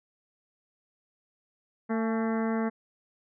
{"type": "harmonic tone with a mistuned harmonic", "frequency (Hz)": 224.6, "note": "A3", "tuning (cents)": 36, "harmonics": [1, 2, 3, 4, 5, 6, 7, 8, 9], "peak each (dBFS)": [-27, -33, -37, -39, -41, -43, -44, -45, -46], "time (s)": [1.89, 2.7], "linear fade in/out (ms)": 20, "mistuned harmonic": 4, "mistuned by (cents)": -64, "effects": []}